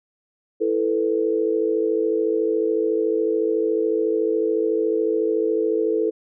sine chord, E suspended fourth, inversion none, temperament equal, 329.6 / 440 / 493.9 Hz, E4 / A4 / B4, 0 / 0 / 0 cents, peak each -24 / -20 / -26 dBFS, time 0.6-6.11 s, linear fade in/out 20 ms, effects none

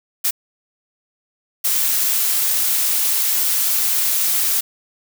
blue noise bursts at uneven times, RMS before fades -18 dBFS, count 2, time 0.24-0.31 / 1.64-4.61 s, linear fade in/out 10 ms, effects none

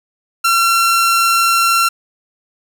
sawtooth tone, 1361 Hz, F6, 45 cents flat, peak -7 dBFS, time 0.44-1.89 s, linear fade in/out 10 ms, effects none

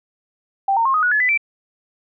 sine tone with pitch steps, 784 / 916.3 / 1071 / 1251.7 / 1463 / 1709.9 / 1998.5 / 2336 Hz, G5 / A#5 / C6 / D#6 / F#6 / A6 / B6 / D7, 0 / -30 / +40 / +10 / -20 / -50 / +20 / -10 cents, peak -14 dBFS, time 0.68-1.376 s, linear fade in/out 5 ms, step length 87 ms, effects none

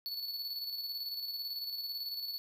square tone with tremolo, 4435 Hz, C#8, in tune, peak -36 dBFS, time 0.06-2.38 s, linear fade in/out 0 ms, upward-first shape square, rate 18 Hz, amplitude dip 40%, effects none

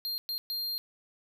square tone bursts at uneven times, 4200 Hz, C8, 6 cents sharp, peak -32 dBFS, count 3, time 0.05-0.18 / 0.29-0.38 / 0.5-0.78 s, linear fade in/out 0 ms, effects none

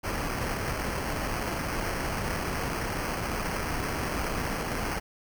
pink noise with sample-and-hold, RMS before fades -31 dBFS, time 0.03-5 s, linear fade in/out 20 ms, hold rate 3675 Hz, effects none

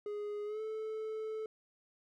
triangle tone with pitch glide, 415.3 to 436.7 Hz, G#4 to A4, 0 to -13 cents, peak -35 dBFS, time 0.06-1.46 s, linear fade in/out 2 ms, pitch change +87 cents, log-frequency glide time 0.45-0.61 s, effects none

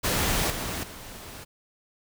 pink noise with level steps, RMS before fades -25 / -32 / -42 dBFS, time 0.03-1.45 s, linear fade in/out 20 ms, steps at 0.5 / 0.83 s, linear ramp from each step 5 ms, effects none

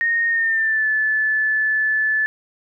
sine tone with pitch glide, 1853 to 1738.9 Hz, A#6 to A6, -11 to -21 cents, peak -16 dBFS, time 0.01-2.26 s, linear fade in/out 0 ms, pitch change -110 cents, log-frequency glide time 0.28-0.87 s, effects none

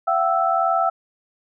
sine tone cluster, 680 / 762 / 1319 Hz, F5 / G5 / E6, -46 / -49 / +1 cents, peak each -21 dBFS, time 0.07-0.9 s, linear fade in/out 10 ms, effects none

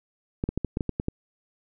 clicks, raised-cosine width 3 ms, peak -13 dBFS, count 9, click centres 0.439 / 0.49 / 0.576 / 0.647 / 0.771 / 0.808 / 0.893 / 0.999 / 1.084 s, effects none

